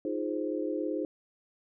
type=chord; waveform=sine; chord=F minor seventh; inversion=third; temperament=equal; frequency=311.1 / 349.2 / 415.3 / 523.3 Hz; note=Eb4 / F4 / Ab4 / C5; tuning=0 / 0 / 0 / 0 cents; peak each=-33 / -36 / -36 / -36 dBFS; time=0.05-1.05 s; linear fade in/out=2 ms; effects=none